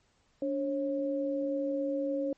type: tone pair together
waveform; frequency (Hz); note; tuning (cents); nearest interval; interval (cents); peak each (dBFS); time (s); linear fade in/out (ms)
sine; 288.4 / 544.4; D4 / C#5; -31 / -31; major seventh; 1100; -32 / -31; 0.42-2.33; 2
effects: pink hiss -70 dBFS RMS until 2.37 s + MP3 32 kbps